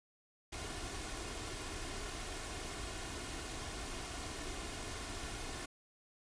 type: noise with comb filter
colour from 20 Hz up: pink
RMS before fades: -43 dBFS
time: 0.52-5.66 s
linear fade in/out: 10 ms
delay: 2.8 ms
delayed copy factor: +0.5
effects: resampled to 22050 Hz